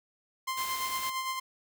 sawtooth tone with tremolo, 1046.5 Hz, C6, in tune, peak -26 dBFS, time 0.47-1.4 s, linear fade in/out 10 ms, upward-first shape sine, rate 8.8 Hz, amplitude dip 45%
white noise, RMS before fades -40 dBFS, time 0.57-1.1 s, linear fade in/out 5 ms
effects none

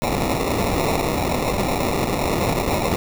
white noise with sample-and-hold, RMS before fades -21 dBFS, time 0.02-2.96 s, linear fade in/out 0 ms, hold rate 1575 Hz, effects none

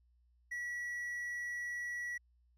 triangle tone, 1937 Hz, B6, 34 cents flat, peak -36 dBFS, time 0.51-2.18 s, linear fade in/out 10 ms, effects added 60 Hz sine -67 dBFS peak until 2.57 s

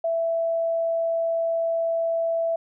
sine tone, 663 Hz, E5, 10 cents sharp, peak -21 dBFS, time 0.04-2.56 s, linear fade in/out 5 ms, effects none

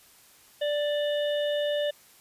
harmonic tone with a mistuned harmonic, 587 Hz, D5, 1 cent flat, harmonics 1 / 3 / 5 / 6, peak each -25 / -38 / -37 / -39 dBFS, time 0.61-1.91 s, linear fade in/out 10 ms, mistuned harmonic 6, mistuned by +34 cents, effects white hiss -56 dBFS RMS until 2.2 s + resampled to 32000 Hz

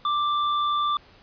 sine tone with hard clipping, 1178 Hz, D6, 5 cents sharp, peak -23 dBFS, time 0.05-0.97 s, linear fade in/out 2 ms, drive 18 dB, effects pink hiss -53 dBFS RMS until 1.22 s + resampled to 11025 Hz

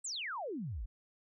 sine exponential sweep, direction down, 8372 to 41.93 Hz, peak -37 dBFS, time 0.04-0.86 s, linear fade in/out 10 ms, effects none

